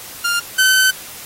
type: tone pair in turn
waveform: sawtooth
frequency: 1400 / 1526.5 Hz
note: F6 / G6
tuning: +4 / -46 cents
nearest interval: minor second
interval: 150 cents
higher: second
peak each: -12 / -7 dBFS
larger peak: second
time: 0.24-0.4 / 0.58-0.91 s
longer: second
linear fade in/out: 10 ms
effects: white hiss -34 dBFS RMS until 1.25 s + AAC 48 kbps